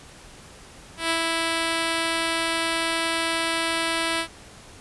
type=tone with ADSR envelope; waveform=5% pulse; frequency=329.6 Hz; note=E4; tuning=in tune; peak=-9 dBFS; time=0.97-4.28 s; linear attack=130 ms; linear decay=70 ms; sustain=-2 dB; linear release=86 ms; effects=pink hiss -46 dBFS RMS until 4.8 s + resampled to 24000 Hz